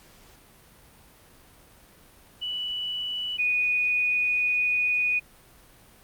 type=tone pair in turn; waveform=sine; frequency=2960 / 2473 Hz; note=F#7 / D#7; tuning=0 / -11 cents; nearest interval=minor third; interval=311 cents; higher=first; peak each=-28 / -21 dBFS; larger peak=second; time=2.41-3.38 / 3.38-5.2 s; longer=second; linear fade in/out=20 ms; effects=pink hiss -54 dBFS RMS until 6.03 s + Opus 48 kbps